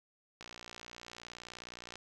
click train, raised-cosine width 0.2 ms, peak -29 dBFS, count 93, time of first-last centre 0.41-1.956 s, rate 59.5 Hz, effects none

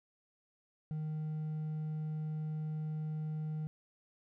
triangle tone with hard clipping, 154.7 Hz, D#3, 10 cents flat, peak -36 dBFS, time 0.91-3.67 s, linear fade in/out 0 ms, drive 5 dB, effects none

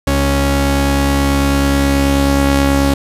sawtooth tone pair together, 69.3 / 277.4 Hz, C#2 / C#4, 0 / +1 cents, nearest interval 2 octaves, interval 2401 cents, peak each -10 dBFS, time 0.07-2.94 s, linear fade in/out 5 ms, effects resampled to 32000 Hz + 7-bit

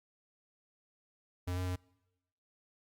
square tone with pitch steps, 89.8 / 91.4 / 90.6 Hz, F2 / F#2 / F#2, +49 / -21 / -36 cents, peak -34 dBFS, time 1.47-1.761 s, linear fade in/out 10 ms, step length 97 ms, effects noise-tail reverb RT60 1.0 s tail -25 dB re dry + Opus 48 kbps

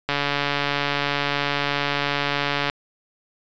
click train, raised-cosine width 0.3 ms, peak -6 dBFS, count 374, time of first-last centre 0.09-2.698 s, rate 143 Hz, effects resampled to 16000 Hz

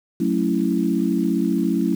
sine chord, F# minor seventh, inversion none, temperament equal, 185 / 220 / 277.2 / 329.6 Hz, F#3 / A3 / C#4 / E4, 0 / 0 / 0 / 0 cents, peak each -23 dBFS, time 0.2-1.95 s, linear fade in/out 5 ms, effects 7-bit

